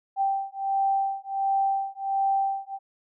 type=beating tone pair; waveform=sine; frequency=782 / 783.4 Hz; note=G5 / G5; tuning=-4 / -1 cents; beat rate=1.4 Hz; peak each=-26 / -26 dBFS; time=0.16-2.79 s; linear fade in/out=50 ms; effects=none